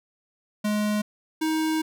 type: tone pair in turn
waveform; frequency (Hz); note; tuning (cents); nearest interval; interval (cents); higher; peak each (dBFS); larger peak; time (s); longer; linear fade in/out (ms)
square; 210 / 315.6; G#3 / D#4; +19 / +25; perfect fifth; 706; second; -23; neither; 0.64-1.02 / 1.41-1.82; second; 10
effects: none